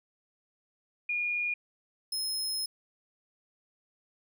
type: tone pair in turn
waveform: sine / sawtooth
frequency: 2433 / 5155 Hz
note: D#7 / E8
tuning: -39 / -40 cents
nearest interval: octave + minor second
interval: 1299 cents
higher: second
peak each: -28 dBFS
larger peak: neither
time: 1.09-1.54 / 2.12-2.66 s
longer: second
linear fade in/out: 5 ms
effects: none